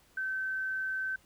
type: tone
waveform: sine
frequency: 1539 Hz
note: G6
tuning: 32 cents flat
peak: -31 dBFS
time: 0.17-1.16 s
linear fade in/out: 5 ms
effects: pink hiss -64 dBFS RMS until 1.25 s